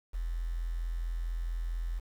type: tone with quantisation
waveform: sine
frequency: 42.22 Hz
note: E1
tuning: 42 cents sharp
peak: -31 dBFS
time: 0.13-2 s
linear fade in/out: 20 ms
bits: 9
effects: none